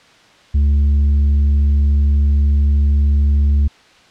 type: tone with tanh clipping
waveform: sine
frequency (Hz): 71.7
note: D2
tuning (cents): -41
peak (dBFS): -11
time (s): 0.54-3.68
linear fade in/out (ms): 10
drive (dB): 4
effects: white hiss -47 dBFS RMS until 4.1 s + low-pass 4000 Hz 12 dB/octave